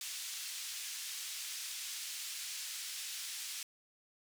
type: band-pass noise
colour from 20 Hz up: white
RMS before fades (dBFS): -43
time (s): 0.01-3.63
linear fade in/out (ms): 2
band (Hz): 2500 to 8100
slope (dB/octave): 12
effects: none